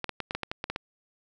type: clicks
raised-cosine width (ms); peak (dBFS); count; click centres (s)
0.3; -15; 10; 0.043 / 0.093 / 0.203 / 0.309 / 0.35 / 0.433 / 0.515 / 0.641 / 0.7 / 0.761
effects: none